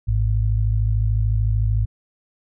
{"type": "tone pair together", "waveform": "sine", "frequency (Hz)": [53.5, 107], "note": ["A1", "A2"], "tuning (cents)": [-48, -48], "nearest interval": "octave", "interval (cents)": 1200, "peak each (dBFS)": -19, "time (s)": [0.07, 1.86], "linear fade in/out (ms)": 20, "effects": []}